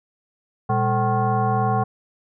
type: tone with frequency modulation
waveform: sine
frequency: 440 Hz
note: A4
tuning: in tune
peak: -17 dBFS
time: 0.69-1.84 s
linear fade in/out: 10 ms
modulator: 321 Hz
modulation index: 1.9
effects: none